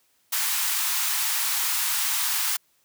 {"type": "high-pass noise", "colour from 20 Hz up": "white", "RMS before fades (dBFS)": -25, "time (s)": [0.32, 2.57], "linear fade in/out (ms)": 10, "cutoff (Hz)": 820, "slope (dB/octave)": 48, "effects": ["white hiss -66 dBFS RMS until 2.84 s", "high-pass 60 Hz 12 dB/octave"]}